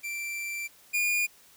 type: tone pair in turn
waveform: 45% pulse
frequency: 2349 / 2430 Hz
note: D7 / D#7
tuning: 0 / -42 cents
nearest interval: minor second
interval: 58 cents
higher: second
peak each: -32 / -24 dBFS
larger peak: second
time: 0.03-0.68 / 0.93-1.27 s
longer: first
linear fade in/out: 20 ms
effects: white hiss -57 dBFS RMS until 1.56 s